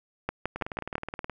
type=two click trains; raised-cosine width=0.5 ms; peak=-19 / -13 dBFS; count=15 / 5; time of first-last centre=0.56-1.297 / 0.29-0.954 s; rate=19 / 6.02 Hz; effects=none